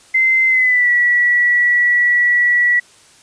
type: tone with pitch glide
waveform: sine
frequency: 2070 to 1942.6 Hz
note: C7 to B6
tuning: -19 to -29 cents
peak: -10 dBFS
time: 0.14-2.8 s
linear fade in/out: 10 ms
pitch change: -110 cents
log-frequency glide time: 0.48-0.91 s
effects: white hiss -47 dBFS RMS until 3.22 s + resampled to 22050 Hz